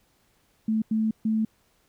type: tone bursts at uneven times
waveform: sine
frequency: 219.3 Hz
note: A3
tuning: 6 cents flat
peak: -21 dBFS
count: 3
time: 0.68-0.82 / 0.91-1.11 / 1.25-1.45 s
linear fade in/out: 5 ms
effects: pink hiss -66 dBFS RMS until 1.88 s